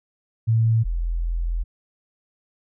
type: tone pair in turn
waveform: sine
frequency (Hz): 113 / 42.24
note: A2 / E1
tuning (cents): +47 / +43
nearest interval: octave + perfect fourth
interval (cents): 1704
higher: first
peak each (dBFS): -15 / -21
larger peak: first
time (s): 0.47-0.84 / 0.84-1.64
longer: second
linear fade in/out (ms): 20
effects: none